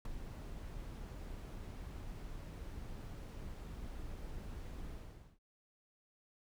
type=noise with ADSR envelope; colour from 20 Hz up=brown; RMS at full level=-38 dBFS; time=0.05-5.39 s; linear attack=4 ms; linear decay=10 ms; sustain=-8 dB; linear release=500 ms; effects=none